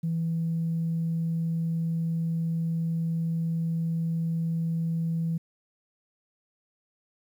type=tone; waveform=sine; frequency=164.81 Hz; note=E3; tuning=in tune; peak=-24 dBFS; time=0.03-5.38 s; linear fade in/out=10 ms; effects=tanh soft clip ceiling -21 dBFS + 10-bit